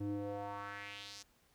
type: tone with band-pass filter sweep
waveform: square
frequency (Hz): 101.5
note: G#2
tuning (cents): -39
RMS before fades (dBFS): -43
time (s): 0-1.23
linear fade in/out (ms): 10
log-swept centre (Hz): 230 to 6000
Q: 2.5
effects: pink hiss -71 dBFS RMS until 1.54 s